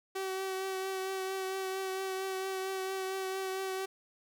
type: tone with vibrato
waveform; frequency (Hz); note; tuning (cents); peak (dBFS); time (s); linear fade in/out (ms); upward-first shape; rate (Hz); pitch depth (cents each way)
sawtooth; 381; G4; -49; -30; 0.15-3.86; 10; triangle; 4.4; 21
effects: none